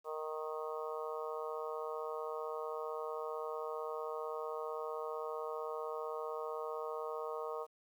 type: harmonic tone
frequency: 155.56 Hz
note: D#3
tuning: in tune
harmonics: 3 / 4 / 5 / 6 / 7 / 8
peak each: -41 / -45 / -50 / -49 / -46 / -48 dBFS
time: 0.04-7.67 s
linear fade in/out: 50 ms
effects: 11-bit